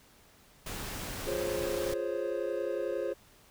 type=noise; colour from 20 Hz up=pink; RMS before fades=-39 dBFS; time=0.66-1.94 s; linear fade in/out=5 ms
type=chord; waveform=triangle; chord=Db major seventh; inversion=first; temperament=equal; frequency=349.2 / 415.3 / 523.3 / 554.4 Hz; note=F4 / Ab4 / C5 / Db5; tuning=0 / 0 / 0 / 0 cents; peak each=-35 / -35 / -33 / -35 dBFS; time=1.26-3.14 s; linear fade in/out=20 ms
effects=pink hiss -60 dBFS RMS until 3.5 s